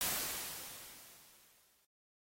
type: noise with exponential decay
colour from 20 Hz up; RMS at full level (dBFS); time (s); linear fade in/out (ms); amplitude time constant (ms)
white; -34; 0.01-1.85; 1; 400
effects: noise-tail reverb RT60 0.2 s tail -26 dB re dry + AAC 48 kbps